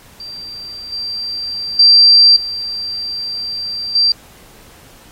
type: tone with level steps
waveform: sine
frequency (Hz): 4705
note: D8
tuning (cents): +2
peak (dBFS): -27 / -20 / -4 / -20 / -9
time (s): 0.2-4.12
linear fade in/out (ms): 2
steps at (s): 0.92 / 1.79 / 2.36 / 3.95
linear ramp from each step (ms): 5
effects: pink hiss -44 dBFS RMS until 5.11 s + AAC 48 kbps